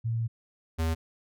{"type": "tone pair in turn", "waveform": ["sine", "square"], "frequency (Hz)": [114.5, 81.2], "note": ["A#2", "E2"], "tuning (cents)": [-31, -26], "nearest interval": "tritone", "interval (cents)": 595, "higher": "first", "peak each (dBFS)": -26, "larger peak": "neither", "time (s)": [[0.04, 0.28], [0.78, 0.95]], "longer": "first", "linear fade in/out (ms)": 20, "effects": []}